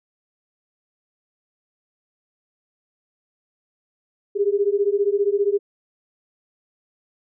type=beating tone pair; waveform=sine; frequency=397 / 412 Hz; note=G4 / G#4; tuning=+22 / -14 cents; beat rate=15 Hz; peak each=-20 dBFS; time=4.35-5.59 s; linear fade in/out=20 ms; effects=none